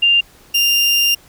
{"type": "tone pair in turn", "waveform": ["sine", "30% pulse"], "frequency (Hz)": [2794, 2794], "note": ["F7", "F7"], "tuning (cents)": [0, 0], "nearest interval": "unison", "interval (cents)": 0, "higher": "neither", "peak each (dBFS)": -9, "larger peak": "neither", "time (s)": [[0.02, 0.21], [0.54, 1.15]], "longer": "second", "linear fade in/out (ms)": 10, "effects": ["pink hiss -47 dBFS RMS until 1.28 s"]}